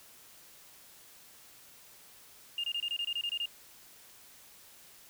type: tone bursts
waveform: sine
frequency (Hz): 2822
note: F7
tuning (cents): +17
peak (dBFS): -30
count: 11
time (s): 2.58-3.457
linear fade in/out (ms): 2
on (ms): 57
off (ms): 25
effects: tanh soft clip ceiling -26 dBFS + white hiss -56 dBFS RMS until 5.09 s